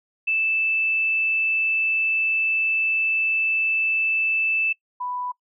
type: tone pair in turn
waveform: sine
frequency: 2637 / 990.6 Hz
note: E7 / B5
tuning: 0 / +5 cents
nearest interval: octave + perfect fourth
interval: 1695 cents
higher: first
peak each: -19 / -26 dBFS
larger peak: first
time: 0.27-4.73 / 5-5.32 s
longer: first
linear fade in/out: 10 ms
effects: noise-tail reverb RT60 0.1 s tail -22 dB re dry